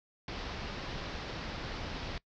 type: low-pass noise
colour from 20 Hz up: pink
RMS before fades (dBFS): -40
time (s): 0.28-2.18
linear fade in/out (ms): 2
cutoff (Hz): 5300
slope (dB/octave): 48
effects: noise-tail reverb RT60 0.1 s tail -22 dB re dry